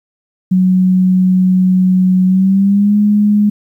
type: tone with pitch glide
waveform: sine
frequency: 185 to 207.7 Hz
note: F#3 to G#3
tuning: 0 to 0 cents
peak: -7 dBFS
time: 0.51-3.5 s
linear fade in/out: 10 ms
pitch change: +200 cents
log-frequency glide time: 2.26-2.96 s
effects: 8-bit